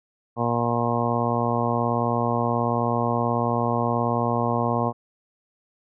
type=harmonic tone; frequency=118.6 Hz; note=A#2; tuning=30 cents sharp; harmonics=1 / 2 / 3 / 4 / 5 / 6 / 7 / 8 / 9; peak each=-27 / -27 / -33 / -29 / -30 / -29 / -31 / -31 / -29 dBFS; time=0.36-4.93 s; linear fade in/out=50 ms; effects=none